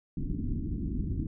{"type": "low-pass noise", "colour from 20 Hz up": "pink", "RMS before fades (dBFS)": -32, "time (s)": [0.17, 1.27], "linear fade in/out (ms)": 2, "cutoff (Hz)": 320, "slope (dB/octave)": 48, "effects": []}